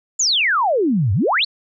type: exponential two-way sweep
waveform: sine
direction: down then up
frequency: 7360 to 89.6 to 4719 Hz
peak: -14 dBFS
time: 0.19-1.45 s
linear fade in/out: 10 ms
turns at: 1.13 s
effects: none